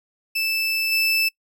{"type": "tone with level steps", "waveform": "30% pulse", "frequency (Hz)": 2637, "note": "E7", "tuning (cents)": 0, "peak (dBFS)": [-18, -15], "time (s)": [0.35, 1.29], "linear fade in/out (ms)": 10, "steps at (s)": 0.91, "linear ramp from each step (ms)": 20, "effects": ["noise-tail reverb RT60 0.1 s tail -25 dB re dry"]}